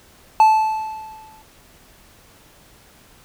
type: tone with exponential decay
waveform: triangle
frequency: 873 Hz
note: A5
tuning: 14 cents flat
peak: -5 dBFS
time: 0.4-1.42 s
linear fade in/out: 1 ms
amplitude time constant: 220 ms
effects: pink hiss -50 dBFS RMS until 3.24 s